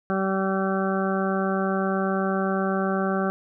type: harmonic tone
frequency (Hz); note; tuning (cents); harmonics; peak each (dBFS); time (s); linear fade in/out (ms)
192.2; G3; -34; 1 / 2 / 3 / 4 / 6 / 7 / 8; -25 / -28 / -30 / -31 / -33 / -33 / -34; 0.1-3.3; 0
effects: none